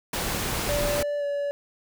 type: noise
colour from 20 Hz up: pink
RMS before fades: -28 dBFS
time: 0.13-1.03 s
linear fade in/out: 5 ms
type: tone with pitch glide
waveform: triangle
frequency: 582 to 571.7 Hz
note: D5 to D5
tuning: -16 to -47 cents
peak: -23 dBFS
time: 0.69-1.51 s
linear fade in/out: 0 ms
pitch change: -31 cents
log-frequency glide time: 1.18-1.24 s
effects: none